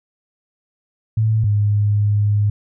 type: tone pair in turn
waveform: sine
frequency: 110 / 103.62 Hz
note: A2 / G#2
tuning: 0 / -3 cents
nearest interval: minor second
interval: 103 cents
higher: first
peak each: -13 dBFS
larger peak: neither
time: 1.17-1.44 / 1.44-2.5 s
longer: second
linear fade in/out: 5 ms
effects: none